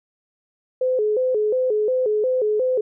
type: tone with vibrato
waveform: sine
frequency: 466.2 Hz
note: A#4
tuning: in tune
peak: -17 dBFS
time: 0.81-2.81 s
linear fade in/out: 5 ms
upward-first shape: square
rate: 2.8 Hz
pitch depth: 160 cents each way
effects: none